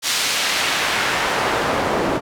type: noise with band-pass filter sweep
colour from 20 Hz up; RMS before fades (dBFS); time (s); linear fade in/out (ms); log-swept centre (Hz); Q
pink; -20; 0.02-2.21; 50; 4900 to 460; 0.7
effects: none